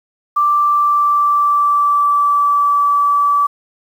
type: tone with pitch glide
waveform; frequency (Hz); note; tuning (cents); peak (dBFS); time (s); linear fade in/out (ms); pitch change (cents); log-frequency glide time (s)
sine; 1174.7 to 1153.2; D6 to D6; 0 to -32; -10; 0.36-3.47; 10; -32; 0.55-2.87
effects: 7-bit